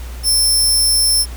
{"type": "tone", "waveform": "20% pulse", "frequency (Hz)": 5340, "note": "E8", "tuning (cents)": 22, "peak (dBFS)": -6, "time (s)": [0.23, 1.26], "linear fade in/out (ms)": 50, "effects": ["added 60 Hz sine -26 dBFS peak until 1.36 s", "pink hiss -38 dBFS RMS until 1.36 s"]}